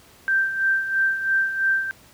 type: tone with tremolo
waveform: sine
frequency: 1568 Hz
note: G6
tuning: in tune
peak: -16 dBFS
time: 0.28-1.91 s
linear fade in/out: 0 ms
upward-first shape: sine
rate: 3 Hz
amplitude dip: 65%
effects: pink hiss -51 dBFS RMS until 2.13 s + high-pass 60 Hz 12 dB/octave